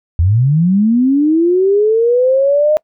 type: linear sweep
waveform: sine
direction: up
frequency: 77.78 to 619 Hz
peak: -8 dBFS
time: 0.19-2.77 s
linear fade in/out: 0 ms
effects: noise-tail reverb RT60 0.1 s tail -26 dB re dry